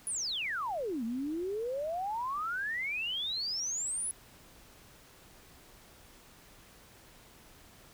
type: exponential two-way sweep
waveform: sine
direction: down then up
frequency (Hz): 10548 to 220 to 10548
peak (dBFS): -32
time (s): 0.07-4.11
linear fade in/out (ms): 0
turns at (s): 1.04
effects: pink hiss -57 dBFS RMS until 7.93 s